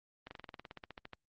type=slowing click train; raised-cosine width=0.3 ms; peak=-29 dBFS; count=16; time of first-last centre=0.27-1.133 s; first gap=40 ms; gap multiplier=1.05; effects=low-pass 4000 Hz 12 dB/octave + Opus 24 kbps